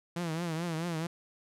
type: tone with vibrato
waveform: sawtooth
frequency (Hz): 166.4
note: E3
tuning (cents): +17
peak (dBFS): -28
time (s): 0.16-1.07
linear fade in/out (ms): 5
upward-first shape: triangle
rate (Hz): 4.6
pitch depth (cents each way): 120
effects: low-pass 11000 Hz 12 dB/octave